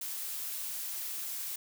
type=noise; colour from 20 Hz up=blue; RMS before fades=-38 dBFS; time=0.01-1.56 s; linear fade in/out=5 ms; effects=none